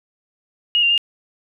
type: tone with pitch steps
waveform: sine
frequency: 2871 / 2781 / 2825 Hz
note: F7 / F7 / F7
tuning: +47 / -8 / +19 cents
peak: -13 dBFS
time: 0.75-0.978 s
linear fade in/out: 0 ms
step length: 76 ms
effects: none